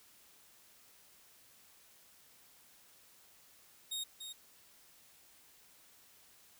sawtooth tone with echo, 3729 Hz, A#7, in tune, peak -34 dBFS, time 3.91-4.04 s, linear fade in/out 10 ms, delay 290 ms, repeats 1, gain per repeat -7 dB, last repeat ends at 4.33 s, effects white hiss -63 dBFS RMS until 6.59 s

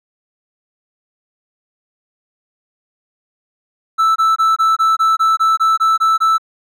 triangle tone bursts, 1318.5 Hz, E6, in tune, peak -8 dBFS, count 12, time 3.98-6.382 s, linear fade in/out 20 ms, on 180 ms, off 22 ms, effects none

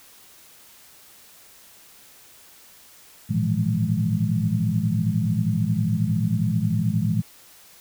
sine tone cluster, 108.5 / 118 / 160.8 / 173.6 / 208.4 Hz, A2 / A#2 / E3 / F3 / G#3, -24 / +22 / -43 / -10 / +6 cents, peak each -26 dBFS, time 3.29-7.22 s, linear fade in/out 20 ms, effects white hiss -50 dBFS RMS until 7.8 s

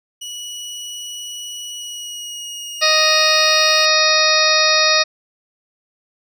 25% pulse tone with pitch glide, 2931 to 2848 Hz, F#7 to F7, -17 to +33 cents, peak -24 dBFS, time 0.21-3.86 s, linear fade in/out 10 ms, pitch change -50 cents, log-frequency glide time 1.66-3.04 s
harmonic tone, 622.3 Hz, D#5, in tune, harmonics 1 / 2 / 3 / 4 / 6 / 7 / 8 / 9, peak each -20 / -20 / -20 / -20 / -20 / -20 / -20 / -20 dBFS, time 2.81-5.04 s, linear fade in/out 20 ms
effects none

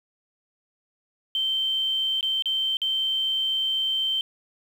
sine tone with dropouts, 3116 Hz, G7, 11 cents flat, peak -22 dBFS, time 1.35-4.21 s, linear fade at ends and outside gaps 1 ms, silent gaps 2.209-2.228 / 2.423-2.457 / 2.77-2.817 s, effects 8-bit

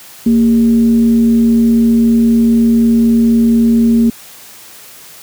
sine tone with frequency modulation, 231 Hz, A#3, 16 cents flat, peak -6 dBFS, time 0.26-4.1 s, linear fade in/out 5 ms, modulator 172 Hz, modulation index 0.32, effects white hiss -36 dBFS RMS until 5.22 s + high-pass 80 Hz 12 dB/octave

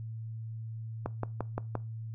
click train, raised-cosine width 1 ms, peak -18 dBFS, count 5, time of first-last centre 1.06-1.753 s, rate 5.77 Hz, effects noise-tail reverb RT60 0.3 s tail -21 dB re dry + added 112 Hz sine -37 dBFS peak until 2.14 s

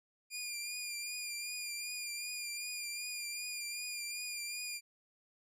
15% pulse tone with vibrato, 2413 Hz, D7, 46 cents sharp, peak -32 dBFS, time 0.3-4.81 s, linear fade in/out 50 ms, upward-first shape triangle, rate 2.6 Hz, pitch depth 40 cents each way, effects none

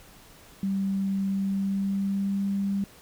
sine tone with pitch glide, 194.9 to 197.96 Hz, G3 to G3, -10 to +17 cents, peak -24 dBFS, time 0.63-2.84 s, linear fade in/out 2 ms, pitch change +27 cents, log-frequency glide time 1.3-2.5 s, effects pink hiss -52 dBFS RMS until 3.01 s

